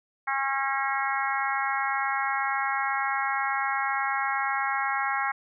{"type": "harmonic tone", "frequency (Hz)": 271.8, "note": "C#4", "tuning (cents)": -34, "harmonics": [3, 4, 5, 6, 7, 8], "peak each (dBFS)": [-30, -31, -32, -33, -33, -34], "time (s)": [0.27, 5.32], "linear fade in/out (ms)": 10, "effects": []}